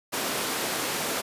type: high-pass noise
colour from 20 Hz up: pink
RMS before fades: -29 dBFS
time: 0.12-1.22 s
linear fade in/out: 20 ms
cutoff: 280 Hz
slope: 12 dB/octave
effects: resampled to 32000 Hz